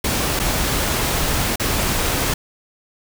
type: noise with dropouts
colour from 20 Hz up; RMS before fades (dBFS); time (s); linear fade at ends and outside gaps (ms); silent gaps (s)
pink; -20; 0.04-2.34; 5; 0.393-0.397 / 1.559-1.597
effects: none